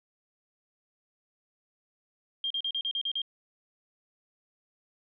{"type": "tone bursts", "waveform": "sine", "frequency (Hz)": 3204, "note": "G7", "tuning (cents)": 37, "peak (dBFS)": -28, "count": 8, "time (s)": [2.44, 3.218], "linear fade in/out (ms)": 2, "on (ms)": 64, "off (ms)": 38, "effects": []}